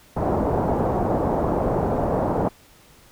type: low-pass noise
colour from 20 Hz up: white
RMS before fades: -22 dBFS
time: 0.16-2.49 s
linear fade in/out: 10 ms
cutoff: 790 Hz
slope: 24 dB/octave
effects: pink hiss -52 dBFS RMS until 3.11 s